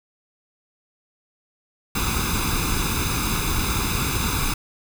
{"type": "noise with comb filter", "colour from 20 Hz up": "pink", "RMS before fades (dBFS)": -23, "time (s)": [1.95, 4.54], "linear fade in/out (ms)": 5, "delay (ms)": 0.8, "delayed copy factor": 0.8, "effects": []}